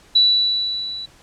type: tone with level ramp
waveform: sine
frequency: 3947 Hz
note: B7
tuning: 2 cents flat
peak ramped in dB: -9 to -28 dBFS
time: 0.15-1.06 s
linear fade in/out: 10 ms
effects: pink hiss -50 dBFS RMS until 1.22 s + low-pass 9000 Hz 12 dB/octave